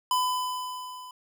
square tone with level ramp, 1005 Hz, B5, 30 cents sharp, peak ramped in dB -22 to -42 dBFS, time 0.11-1.11 s, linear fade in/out 2 ms, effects none

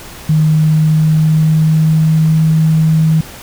sine tone with pitch glide, 155.56 to 158.55 Hz, D#3 to D#3, 0 to +33 cents, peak -7 dBFS, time 0.29-3.21 s, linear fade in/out 5 ms, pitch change +33 cents, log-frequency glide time 0.66-2.41 s, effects pink hiss -32 dBFS RMS until 3.42 s

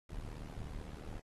brown noise with amplitude modulation, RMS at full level -41 dBFS, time 0.09-1.2 s, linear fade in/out 5 ms, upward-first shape sine, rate 76.3 Hz, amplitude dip 90%, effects AAC 32 kbps

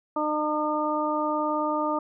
harmonic tone, 303.1 Hz, D#4, 45 cents flat, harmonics 1 / 2 / 3 / 4, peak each -29 / -29 / -29 / -29 dBFS, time 0.16-1.99 s, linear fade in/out 5 ms, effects none

